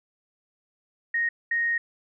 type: tone bursts at uneven times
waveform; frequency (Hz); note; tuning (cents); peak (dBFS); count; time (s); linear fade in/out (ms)
sine; 1864.7; A#6; 0; -22; 2; 1.14-1.29 / 1.51-1.78; 5
effects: none